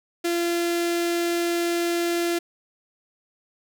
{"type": "tone with notch filter", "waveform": "sawtooth", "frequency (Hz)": 342.8, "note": "F4", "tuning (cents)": -32, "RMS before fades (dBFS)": -24, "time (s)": [0.24, 2.39], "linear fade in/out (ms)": 10, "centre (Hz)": 970, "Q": 1.5, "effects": []}